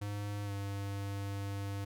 square tone with pitch glide, 102.4 to 99.66 Hz, G#2 to G2, -24 to +29 cents, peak -37 dBFS, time 0.01-1.85 s, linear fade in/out 10 ms, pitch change -47 cents, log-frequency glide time 0.44-0.52 s, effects none

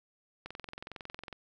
click train, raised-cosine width 0.3 ms, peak -26 dBFS, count 20, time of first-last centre 0.46-1.328 s, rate 21.9 Hz, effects none

